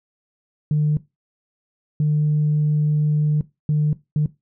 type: tone bursts at uneven times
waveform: sine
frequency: 150.5 Hz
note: D3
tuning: 43 cents sharp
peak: -14 dBFS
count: 4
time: 0.71-0.97 / 2-3.41 / 3.69-3.93 / 4.16-4.26 s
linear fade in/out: 2 ms
effects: noise-tail reverb RT60 0.2 s tail -18 dB re dry + tanh soft clip ceiling -12 dBFS